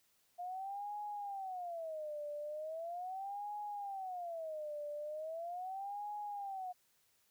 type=tone with vibrato; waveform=sine; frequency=700 Hz; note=F5; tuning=4 cents sharp; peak=-40 dBFS; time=0.38-6.73 s; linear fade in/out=20 ms; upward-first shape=sine; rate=0.39 Hz; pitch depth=300 cents each way; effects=white hiss -74 dBFS RMS until 7.3 s